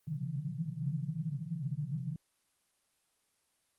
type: band-pass noise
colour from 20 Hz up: white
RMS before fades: -37 dBFS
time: 0.07-2.16 s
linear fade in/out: 2 ms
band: 130 to 170 Hz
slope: 96 dB/octave
effects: white hiss -75 dBFS RMS until 3.78 s + Opus 24 kbps